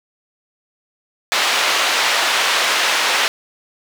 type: band-pass noise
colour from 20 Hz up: white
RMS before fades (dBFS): -17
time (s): 1.32-3.28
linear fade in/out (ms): 0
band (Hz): 610 to 3500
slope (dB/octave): 12
effects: none